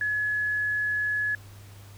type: tone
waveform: sine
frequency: 1698 Hz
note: G#6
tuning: 38 cents sharp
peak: -24 dBFS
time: 0.01-1.35 s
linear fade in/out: 2 ms
effects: added 100 Hz sine -45 dBFS peak until 1.97 s + pink hiss -53 dBFS RMS until 1.97 s